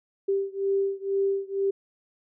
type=beating tone pair; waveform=sine; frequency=392 / 394.1 Hz; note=G4 / G4; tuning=0 / +9 cents; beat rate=2.1 Hz; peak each=-26 / -27 dBFS; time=0.28-1.71 s; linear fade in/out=10 ms; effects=none